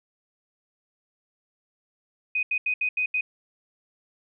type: tone bursts at uneven times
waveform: sine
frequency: 2500 Hz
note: D#7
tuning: 8 cents sharp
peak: -22 dBFS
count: 6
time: 2.35-2.43 / 2.51-2.58 / 2.66-2.74 / 2.81-2.89 / 2.97-3.06 / 3.14-3.21 s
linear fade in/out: 5 ms
effects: none